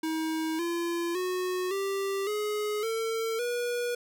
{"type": "tone with pitch steps", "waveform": "square", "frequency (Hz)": [318.7, 341.6, 366.1, 392.4, 420.5, 450.7, 483.1], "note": ["D#4", "F4", "F#4", "G4", "G#4", "A4", "B4"], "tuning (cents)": [42, -38, -18, 2, 22, 42, -38], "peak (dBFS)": -29, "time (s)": [0.03, 3.95], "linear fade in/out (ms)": 5, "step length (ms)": 560, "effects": []}